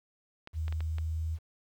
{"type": "clicks", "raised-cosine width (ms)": 0.3, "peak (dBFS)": -28, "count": 5, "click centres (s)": [0.474, 0.681, 0.725, 0.806, 0.984]}
{"type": "tone with pitch glide", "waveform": "sine", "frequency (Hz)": [79.4, 80.28], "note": ["D#2", "E2"], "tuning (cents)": [36, -45], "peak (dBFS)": -30, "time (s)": [0.53, 1.39], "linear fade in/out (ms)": 50, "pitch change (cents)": 19, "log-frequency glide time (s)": [0.71, 1.27]}
{"effects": ["10-bit"]}